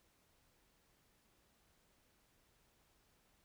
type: silence
effects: pink hiss -74 dBFS RMS until 3.44 s